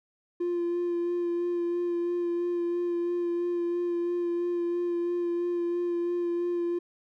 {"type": "tone with vibrato", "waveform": "triangle", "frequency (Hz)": 347.3, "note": "F4", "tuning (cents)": -10, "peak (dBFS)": -23, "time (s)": [0.4, 6.79], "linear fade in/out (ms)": 10, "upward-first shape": "sine", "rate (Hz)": 3, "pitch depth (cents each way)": 17, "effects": ["tanh soft clip ceiling -21 dBFS"]}